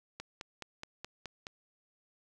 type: click train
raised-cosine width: 0.2 ms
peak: -24 dBFS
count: 7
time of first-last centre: 0.2-1.468 s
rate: 4.73 Hz
effects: none